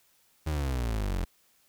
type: exponential sweep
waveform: 35% pulse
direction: down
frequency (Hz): 80 to 42.56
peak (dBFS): -26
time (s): 0.46-1.25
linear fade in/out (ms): 10
effects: white hiss -66 dBFS RMS until 1.68 s